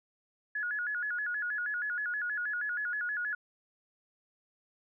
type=tone with vibrato; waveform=sine; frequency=1568 Hz; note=G6; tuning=in tune; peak=-31 dBFS; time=0.55-3.35 s; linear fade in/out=5 ms; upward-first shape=square; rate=6.3 Hz; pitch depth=140 cents each way; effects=none